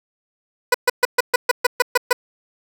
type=tone bursts; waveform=15% pulse; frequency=493.9 Hz; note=B4; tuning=in tune; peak=-5 dBFS; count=10; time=0.72-2.13 s; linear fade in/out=5 ms; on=24 ms; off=130 ms; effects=none